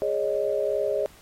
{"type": "chord", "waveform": "sine", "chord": "Ab suspended fourth", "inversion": "none", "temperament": "equal with one note detuned", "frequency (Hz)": [415.3, 554.4, 617.2], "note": ["Ab4", "Db5", "Eb5"], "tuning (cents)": [0, 0, -14], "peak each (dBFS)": -27, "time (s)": [0.02, 1.06], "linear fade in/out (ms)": 0, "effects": ["pink hiss -53 dBFS RMS until 1.21 s", "AAC 48 kbps"]}